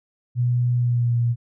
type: tone with pitch glide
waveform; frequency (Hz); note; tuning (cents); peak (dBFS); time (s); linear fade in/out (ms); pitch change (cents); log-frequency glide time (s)
sine; 122.3 to 118.82; B2 to A#2; -16 to +34; -17; 0.35-1.36; 50; -50; 0.75-1.17
effects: none